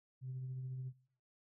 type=tone with tremolo; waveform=sine; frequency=129.4 Hz; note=C3; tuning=19 cents flat; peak=-38 dBFS; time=0.21-0.93 s; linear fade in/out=50 ms; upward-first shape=triangle; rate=14 Hz; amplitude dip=35%; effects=noise-tail reverb RT60 0.7 s tail -23 dB re dry + tanh soft clip ceiling -37 dBFS